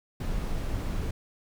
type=noise; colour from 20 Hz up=brown; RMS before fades=-30 dBFS; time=0.2-1.11 s; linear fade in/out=5 ms; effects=none